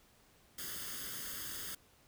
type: noise with comb filter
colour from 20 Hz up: white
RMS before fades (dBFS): -43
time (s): 0.58-1.75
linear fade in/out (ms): 5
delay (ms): 0.61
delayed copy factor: +0.75
effects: pink hiss -66 dBFS RMS until 2.07 s